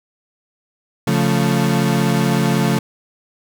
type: chord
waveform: 35% pulse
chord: Db augmented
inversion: none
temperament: equal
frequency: 138.59 / 174.61 / 220 Hz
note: Db3 / F3 / A3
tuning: 0 / 0 / 0 cents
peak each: -17 dBFS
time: 1.07-2.79 s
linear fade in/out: 5 ms
effects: none